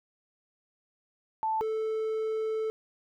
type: tone pair in turn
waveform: sine / triangle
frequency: 880 / 439.1 Hz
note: A5 / A4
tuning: 0 / -4 cents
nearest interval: octave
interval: 1204 cents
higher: first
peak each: -26 dBFS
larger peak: neither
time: 1.43-1.61 / 1.61-2.7 s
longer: second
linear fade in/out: 0 ms
effects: none